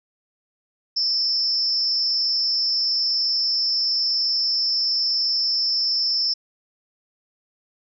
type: tone with amplitude modulation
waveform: sine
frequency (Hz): 5274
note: E8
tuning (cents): 0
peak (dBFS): -15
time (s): 0.96-6.34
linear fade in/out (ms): 10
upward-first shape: sine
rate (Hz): 279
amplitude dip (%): 85
effects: none